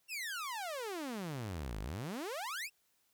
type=exponential two-way sweep; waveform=sawtooth; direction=down then up; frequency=2794 to 47.65 to 2794 Hz; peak=-35 dBFS; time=0.08-2.7 s; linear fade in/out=50 ms; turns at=1.8 s; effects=white hiss -75 dBFS RMS until 3.13 s